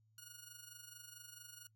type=tone with amplitude modulation; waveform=5% pulse; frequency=1440 Hz; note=F#6; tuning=47 cents flat; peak=-39 dBFS; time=0.18-1.67 s; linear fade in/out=2 ms; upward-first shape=sine; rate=24.5 Hz; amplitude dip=65%; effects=noise-tail reverb RT60 0.1 s tail -22 dB re dry + added 109 Hz sine -70 dBFS peak until 1.75 s